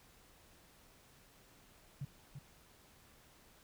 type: tone with echo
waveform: sine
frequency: 138.59 Hz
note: C#3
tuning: in tune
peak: -38 dBFS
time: 2.01-2.05 s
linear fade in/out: 5 ms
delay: 340 ms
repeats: 1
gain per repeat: -7 dB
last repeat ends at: 2.39 s
effects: pink hiss -64 dBFS RMS until 3.63 s